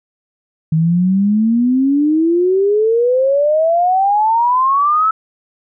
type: exponential sweep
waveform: sine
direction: up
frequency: 156 to 1321 Hz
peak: -10 dBFS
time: 0.72-5.11 s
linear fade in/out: 5 ms
effects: none